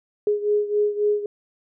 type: beating tone pair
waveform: sine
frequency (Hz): 415.3 / 419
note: G#4 / G#4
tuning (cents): 0 / +15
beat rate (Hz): 3.7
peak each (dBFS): -20 / -24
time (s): 0.27-1.26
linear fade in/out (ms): 2
effects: none